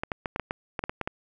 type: clicks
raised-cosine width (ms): 0.5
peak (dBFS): -14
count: 11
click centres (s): 0.035 / 0.118 / 0.258 / 0.361 / 0.397 / 0.509 / 0.792 / 0.839 / 0.895 / 1.013 / 1.075
effects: none